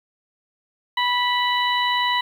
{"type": "harmonic tone with a mistuned harmonic", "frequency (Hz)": 982, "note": "B5", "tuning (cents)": -10, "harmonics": [1, 2, 3, 4], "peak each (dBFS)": [-21, -24, -26, -27], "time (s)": [0.97, 2.21], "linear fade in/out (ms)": 5, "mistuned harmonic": 3, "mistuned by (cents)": 18, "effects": ["8-bit"]}